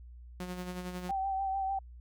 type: tone with tremolo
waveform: sawtooth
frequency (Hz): 180.5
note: F#3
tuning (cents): -43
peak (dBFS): -32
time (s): 0.4-1.11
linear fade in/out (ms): 0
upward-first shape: sine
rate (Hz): 11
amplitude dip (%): 50
type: tone with vibrato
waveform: sine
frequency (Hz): 775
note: G5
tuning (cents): -20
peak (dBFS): -30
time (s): 1.09-1.79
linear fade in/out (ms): 5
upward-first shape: triangle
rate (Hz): 6.7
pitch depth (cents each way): 34
effects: added 60 Hz sine -47 dBFS peak until 2 s